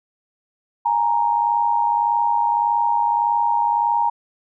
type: tone pair together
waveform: sine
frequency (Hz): 830.6 / 932.3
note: G#5 / A#5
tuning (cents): 0 / 0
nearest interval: major second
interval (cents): 200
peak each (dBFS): -21 / -17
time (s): 0.85-4.1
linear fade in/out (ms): 10
effects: none